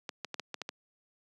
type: clicks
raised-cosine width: 0.2 ms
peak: -19 dBFS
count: 7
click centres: 0.092 / 0.247 / 0.343 / 0.397 / 0.543 / 0.617 / 0.691 s
effects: high-pass 200 Hz 12 dB/octave